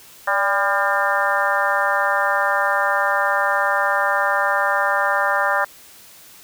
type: harmonic tone with a mistuned harmonic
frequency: 200 Hz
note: G3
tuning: 35 cents sharp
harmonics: 3 / 4 / 5 / 6 / 7 / 8 / 9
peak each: -24 / -24 / -24 / -24 / -24 / -24 / -24 dBFS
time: 0.27-5.65 s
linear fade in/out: 10 ms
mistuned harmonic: 3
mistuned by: -49 cents
effects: white hiss -45 dBFS RMS until 6.43 s

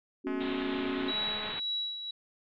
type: chord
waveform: sine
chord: B suspended second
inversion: none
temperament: equal with one note detuned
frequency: 246.9 / 275.6 / 370 Hz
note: B3 / C#4 / F#4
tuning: 0 / -10 / 0 cents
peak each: -38 / -33 / -35 dBFS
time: 0.24-1.12 s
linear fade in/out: 20 ms
type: click train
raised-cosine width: 0.5 ms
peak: -27 dBFS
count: 266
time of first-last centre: 0.27-1.52 s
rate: 212 Hz
type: low-pass noise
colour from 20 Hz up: white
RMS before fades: -41 dBFS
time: 0.4-1.6 s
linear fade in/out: 10 ms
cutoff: 3900 Hz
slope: 96 dB/octave
type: tone with tremolo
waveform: sine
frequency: 3900 Hz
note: B7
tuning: 23 cents flat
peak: -29 dBFS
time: 1.08-2.11 s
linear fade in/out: 5 ms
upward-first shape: sine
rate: 1.9 Hz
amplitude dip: 60%
effects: MP3 96 kbps

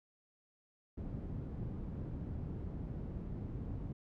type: low-pass noise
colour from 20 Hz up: white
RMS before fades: -42 dBFS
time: 0.97-3.93 s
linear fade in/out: 10 ms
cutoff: 160 Hz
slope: 12 dB/octave
effects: none

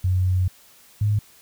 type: tone pair in turn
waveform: sine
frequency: 92 / 104.48 Hz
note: F#2 / G#2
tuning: -9 / +11 cents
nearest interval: major second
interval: 220 cents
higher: second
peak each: -17 dBFS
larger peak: neither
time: 0.04-0.48 / 1.01-1.19 s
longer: first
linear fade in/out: 5 ms
effects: white hiss -52 dBFS RMS until 1.41 s

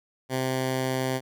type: tone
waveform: 10% pulse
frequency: 130.3 Hz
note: C3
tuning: 7 cents flat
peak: -17 dBFS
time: 0.29-1.21 s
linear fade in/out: 50 ms
effects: none

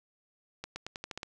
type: accelerating click train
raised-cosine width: 0.2 ms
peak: -21 dBFS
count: 8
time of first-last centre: 0.64-1.231 s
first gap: 120 ms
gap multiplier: 0.88
effects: none

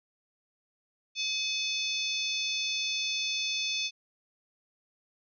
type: harmonic tone with a mistuned harmonic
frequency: 880 Hz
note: A5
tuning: in tune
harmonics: 3 / 4 / 5 / 6 / 7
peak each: -34 / -33 / -37 / -38 / -38 dBFS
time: 1.15-3.91 s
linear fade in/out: 50 ms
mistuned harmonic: 3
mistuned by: -63 cents
effects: none

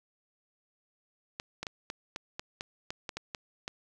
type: clicks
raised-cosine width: 0.2 ms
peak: -19 dBFS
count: 12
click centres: 1.399 / 1.63 / 1.668 / 1.901 / 2.161 / 2.395 / 2.609 / 2.905 / 3.092 / 3.17 / 3.348 / 3.679 s
effects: none

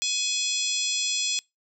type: harmonic tone with a mistuned harmonic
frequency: 843 Hz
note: G#5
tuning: 26 cents sharp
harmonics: 3 / 4 / 5 / 6 / 7 / 8 / 9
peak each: -32 / -29 / -33 / -33 / -32 / -34 / -31 dBFS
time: 0.02-1.39 s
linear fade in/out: 0 ms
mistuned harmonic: 8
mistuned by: +66 cents
effects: noise-tail reverb RT60 0.2 s tail -25 dB re dry

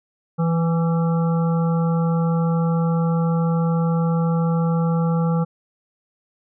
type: harmonic tone with a mistuned harmonic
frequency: 165.9 Hz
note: E3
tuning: 11 cents sharp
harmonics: 1 / 3 / 5 / 7 / 8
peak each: -17 / -27 / -31 / -34 / -35 dBFS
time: 0.38-5.45 s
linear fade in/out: 20 ms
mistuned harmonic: 8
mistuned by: +25 cents
effects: none

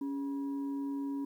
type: tone with frequency modulation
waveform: sine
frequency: 279 Hz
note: C#4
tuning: 11 cents sharp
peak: -33 dBFS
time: 0.01-1.25 s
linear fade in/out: 5 ms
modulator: 687 Hz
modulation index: 0.29
effects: 11-bit

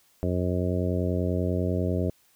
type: harmonic tone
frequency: 90.1 Hz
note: F#2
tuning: 45 cents flat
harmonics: 1 / 2 / 3 / 4 / 5 / 6 / 7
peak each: -27 / -30 / -32 / -33 / -34 / -35 / -35 dBFS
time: 0.23-2.1 s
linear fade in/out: 0 ms
effects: white hiss -63 dBFS RMS until 2.35 s

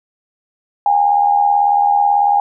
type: tone with amplitude modulation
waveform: sine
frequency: 815 Hz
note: G#5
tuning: 33 cents flat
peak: -7 dBFS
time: 0.86-2.4 s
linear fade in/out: 2 ms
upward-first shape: sine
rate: 78.2 Hz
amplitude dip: 60%
effects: none

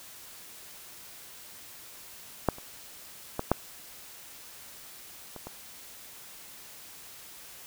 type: clicks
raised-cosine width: 1 ms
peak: -8 / -30 / -15 / -7 / -27 / -25 dBFS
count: 6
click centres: 2.487 / 2.584 / 3.394 / 3.516 / 5.363 / 5.47 s
effects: white hiss -48 dBFS RMS until 7.66 s

